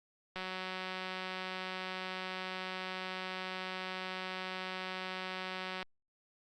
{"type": "click train", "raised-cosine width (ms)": 0.3, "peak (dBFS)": -24, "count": 1018, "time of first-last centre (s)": [0.36, 5.828], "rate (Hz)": 186, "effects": ["Opus 48 kbps"]}